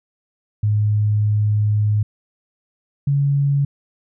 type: tone pair in turn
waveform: sine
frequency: 105.3 / 140.94 Hz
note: G#2 / C#3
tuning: +24 / +29 cents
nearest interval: perfect fourth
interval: 505 cents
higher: second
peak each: -14 dBFS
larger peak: neither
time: 0.63-2.03 / 3.07-3.65 s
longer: first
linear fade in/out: 5 ms
effects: none